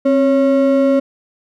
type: ring-modulated tone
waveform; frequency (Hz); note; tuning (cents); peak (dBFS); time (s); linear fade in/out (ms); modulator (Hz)
triangle; 410.2; G#4; -21; -5; 0.05-1; 10; 144
effects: none